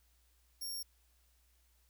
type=tone; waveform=20% pulse; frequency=5540 Hz; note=F8; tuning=15 cents flat; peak=-34 dBFS; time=0.61-0.83 s; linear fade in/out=10 ms; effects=added 60 Hz sine -69 dBFS peak until 1.89 s + white hiss -74 dBFS RMS until 1.89 s